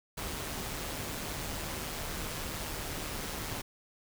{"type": "noise with amplitude modulation", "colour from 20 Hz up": "pink", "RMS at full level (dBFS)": -36, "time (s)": [0.17, 3.62], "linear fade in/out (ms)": 10, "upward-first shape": "sine", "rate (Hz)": 153, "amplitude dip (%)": 40, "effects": []}